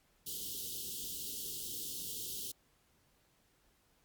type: band-stop noise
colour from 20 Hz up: white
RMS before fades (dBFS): -42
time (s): 0.26-2.52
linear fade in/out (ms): 10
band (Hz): 480 to 2900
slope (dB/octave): 96
effects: pink hiss -72 dBFS RMS until 4.04 s + Opus 48 kbps

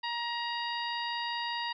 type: harmonic tone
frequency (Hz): 945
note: A#5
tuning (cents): +23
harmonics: 1 / 2 / 3 / 4 / 5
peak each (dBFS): -35 / -38 / -40 / -41 / -42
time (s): 0.03-1.73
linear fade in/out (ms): 10
effects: none

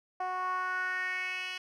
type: tone with band-pass filter sweep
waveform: 10% pulse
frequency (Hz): 368.4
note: F#4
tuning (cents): -7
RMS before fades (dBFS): -34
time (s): 0.2-1.58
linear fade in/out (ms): 5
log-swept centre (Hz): 810 to 3200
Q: 3.8
effects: none

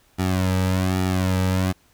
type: tone with flanger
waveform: sawtooth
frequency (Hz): 93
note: F#2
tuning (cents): +9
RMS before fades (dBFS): -21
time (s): 0.18-1.73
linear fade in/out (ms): 20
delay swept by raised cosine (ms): 1.9 to 2.84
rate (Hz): 1.2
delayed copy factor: -0.95
effects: pink hiss -59 dBFS RMS until 1.93 s

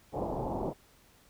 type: low-pass noise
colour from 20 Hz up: white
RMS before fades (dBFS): -34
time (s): 0.12-0.74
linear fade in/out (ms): 50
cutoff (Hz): 880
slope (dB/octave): 48
effects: pink hiss -62 dBFS RMS until 1.29 s

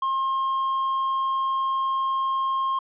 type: tone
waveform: triangle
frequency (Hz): 1068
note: C6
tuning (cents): +35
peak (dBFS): -20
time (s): 0.02-2.79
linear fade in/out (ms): 5
effects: resampled to 8000 Hz

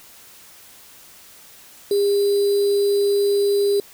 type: tone with sample-and-hold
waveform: sine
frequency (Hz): 403.5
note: G#4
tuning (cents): -50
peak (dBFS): -15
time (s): 1.91-3.8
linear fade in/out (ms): 2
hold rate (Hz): 4410
effects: white hiss -46 dBFS RMS until 3.93 s

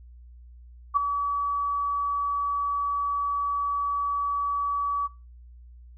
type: tone with ADSR envelope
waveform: sine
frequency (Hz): 1142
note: D6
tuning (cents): -49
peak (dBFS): -15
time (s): 0.94-5.08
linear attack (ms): 28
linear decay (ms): 9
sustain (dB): -9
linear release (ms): 25
effects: noise-tail reverb RT60 0.3 s tail -22 dB re dry + added 60 Hz sine -45 dBFS peak until 5.97 s

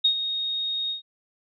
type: tone with ADSR envelope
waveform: sine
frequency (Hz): 3729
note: A#7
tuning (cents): 0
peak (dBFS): -15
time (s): 0.04-1.02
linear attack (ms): 10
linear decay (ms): 88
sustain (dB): -10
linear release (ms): 120
effects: none

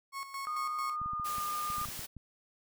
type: tone with tremolo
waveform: 35% pulse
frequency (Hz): 1097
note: C#6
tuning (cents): -18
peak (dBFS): -35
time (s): 0.12-0.97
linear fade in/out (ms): 50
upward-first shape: square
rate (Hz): 4.5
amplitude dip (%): 65
type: tone with pitch glide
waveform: sine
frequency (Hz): 1229 to 1211.4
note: D#6 to D#6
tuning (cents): -22 to -47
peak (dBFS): -33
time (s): 0.47-1.85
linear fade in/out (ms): 0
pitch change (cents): -25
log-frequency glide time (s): 0.78-1.46
type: clicks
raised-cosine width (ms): 5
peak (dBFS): -34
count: 12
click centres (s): 1.016 / 1.06 / 1.134 / 1.198 / 1.383 / 1.702 / 1.783 / 1.815 / 1.857 / 1.887 / 1.993 / 2.167
type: noise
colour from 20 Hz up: white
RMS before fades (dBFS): -42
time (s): 1.24-2.07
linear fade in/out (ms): 20
effects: none

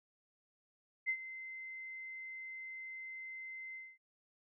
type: tone with ADSR envelope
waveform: sine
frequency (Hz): 2069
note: C7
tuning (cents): -20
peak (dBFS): -30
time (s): 1.06-3.98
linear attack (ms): 31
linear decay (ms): 73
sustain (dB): -14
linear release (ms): 230
effects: none

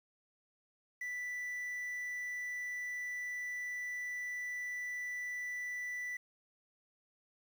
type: tone with quantisation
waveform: triangle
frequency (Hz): 1975.5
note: B6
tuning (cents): 0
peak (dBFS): -36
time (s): 1.01-6.17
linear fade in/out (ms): 5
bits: 10
effects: none

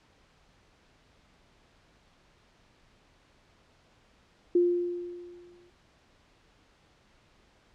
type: tone with exponential decay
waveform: sine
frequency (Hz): 351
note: F4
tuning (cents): +9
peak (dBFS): -18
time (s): 4.55-5.7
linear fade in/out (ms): 5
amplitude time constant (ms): 250
effects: pink hiss -63 dBFS RMS until 7.74 s + low-pass 5000 Hz 12 dB/octave

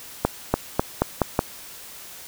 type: accelerating click train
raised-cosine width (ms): 1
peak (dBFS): -3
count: 6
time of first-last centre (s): 0.25-1.391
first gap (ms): 290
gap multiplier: 0.88
effects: white hiss -41 dBFS RMS until 2.27 s

